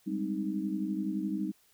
sine chord, Ab major seventh, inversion third, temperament equal, 196 / 207.7 / 261.6 / 311.1 Hz, G3 / Ab3 / C4 / Eb4, 0 / 0 / 0 / 0 cents, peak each -34 / -38 / -39 / -34 dBFS, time 0.06-1.52 s, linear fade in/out 20 ms, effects white hiss -66 dBFS RMS until 1.73 s

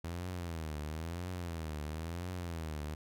sawtooth tone with vibrato, 82.41 Hz, E2, in tune, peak -34 dBFS, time 0.04-2.95 s, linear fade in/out 5 ms, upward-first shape triangle, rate 0.99 Hz, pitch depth 190 cents each way, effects none

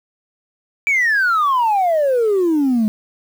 sine exponential sweep, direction down, 2346 to 208 Hz, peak -11 dBFS, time 0.87-2.88 s, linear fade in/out 0 ms, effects tanh soft clip ceiling -11 dBFS + 7-bit

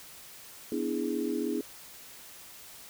sine chord, E dominant seventh, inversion second, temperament equal, 246.9 / 293.7 / 329.6 / 415.3 Hz, B3 / D4 / E4 / G#4, 0 / 0 / 0 / 0 cents, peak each -34 dBFS, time 0.72-1.61 s, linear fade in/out 2 ms, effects white hiss -49 dBFS RMS until 2.89 s

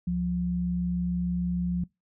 sine tone pair together, 70.12 / 176.7 Hz, C#2 / F3, +20 / +21 cents, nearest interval octave + major third, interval 1601 cents, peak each -35 / -25 dBFS, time 0.07-1.84 s, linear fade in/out 5 ms, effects noise-tail reverb RT60 0.2 s tail -23 dB re dry

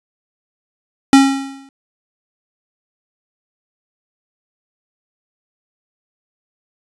square tone with exponential decay, 272.4 Hz, C#4, 30 cents flat, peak -3 dBFS, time 1.13-1.69 s, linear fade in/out 1 ms, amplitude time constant 120 ms, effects resampled to 24000 Hz

